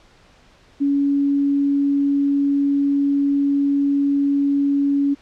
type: tone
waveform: sine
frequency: 281.5 Hz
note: C#4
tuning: 27 cents sharp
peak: -15 dBFS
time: 0.8-5.15 s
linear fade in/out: 20 ms
effects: pink hiss -52 dBFS RMS until 5.21 s + low-pass 5000 Hz 12 dB/octave